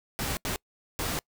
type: noise bursts at uneven times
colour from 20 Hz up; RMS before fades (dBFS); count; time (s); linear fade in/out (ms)
pink; -31; 3; 0.19-0.37 / 0.45-0.56 / 0.99-1.19; 0
effects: noise-tail reverb RT60 0.1 s tail -26 dB re dry